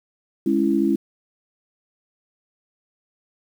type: chord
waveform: sine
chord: C# minor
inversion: second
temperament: just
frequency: 207.9 / 277.2 / 332.6 Hz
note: G#3 / C#4 / E4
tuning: +2 / 0 / +16 cents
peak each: -22 / -21 / -20 dBFS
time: 0.46-0.96 s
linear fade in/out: 5 ms
effects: 8-bit